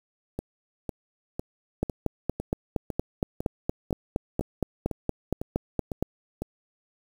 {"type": "two click trains", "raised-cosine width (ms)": 2, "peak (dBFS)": [-17, -11], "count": [13, 19], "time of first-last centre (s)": [[0.39, 6.42], [1.83, 6.026]], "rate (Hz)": [1.99, 4.29], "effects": ["7-bit"]}